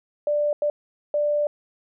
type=tone bursts at uneven times; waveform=sine; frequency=590 Hz; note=D5; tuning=8 cents sharp; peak=-19 dBFS; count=3; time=0.27-0.53 / 0.62-0.7 / 1.14-1.47 s; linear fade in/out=2 ms; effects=none